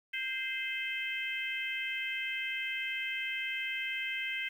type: harmonic tone with a mistuned harmonic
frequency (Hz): 519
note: C5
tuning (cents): -14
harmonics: 3 / 4 / 5 / 6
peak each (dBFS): -41 / -36 / -39 / -41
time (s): 0.13-4.49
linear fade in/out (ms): 10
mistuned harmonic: 3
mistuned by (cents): +33
effects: 10-bit